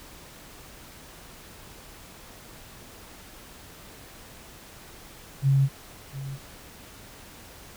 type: tone with echo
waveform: sine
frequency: 136.6 Hz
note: C#3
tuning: 25 cents flat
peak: -17 dBFS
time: 5.42-5.69 s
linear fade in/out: 50 ms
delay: 700 ms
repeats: 1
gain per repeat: -15 dB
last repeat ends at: 6.39 s
effects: pink hiss -47 dBFS RMS until 7.76 s